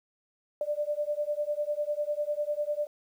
sine beating tone pair, 587.3 / 597.3 Hz, D5 / D5, 0 / +29 cents, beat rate 10 Hz, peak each -31 dBFS, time 0.61-2.87 s, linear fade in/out 2 ms, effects 10-bit

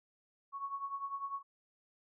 sine tone with tremolo, 1108.7 Hz, C#6, in tune, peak -34 dBFS, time 0.52-1.43 s, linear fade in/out 50 ms, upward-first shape triangle, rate 10 Hz, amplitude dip 80%, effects none

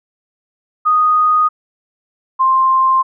sine tone pair in turn, 1241 / 1051.4 Hz, D#6 / C6, -5 / +8 cents, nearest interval minor third, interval 287 cents, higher first, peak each -9 dBFS, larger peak neither, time 0.85-1.49 / 2.39-3.03 s, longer neither, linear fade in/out 20 ms, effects none

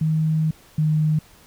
sine tone pair in turn, 157.3 / 154.42 Hz, D#3 / D#3, +19 / -13 cents, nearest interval unison, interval 32 cents, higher first, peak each -17 / -16 dBFS, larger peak second, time 0.01-0.51 / 0.78-1.19 s, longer first, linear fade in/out 5 ms, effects pink hiss -51 dBFS RMS until 1.46 s

